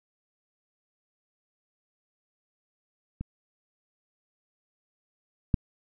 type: clicks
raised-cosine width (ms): 5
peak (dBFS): -21 / -9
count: 2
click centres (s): 3.21 / 5.542
effects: none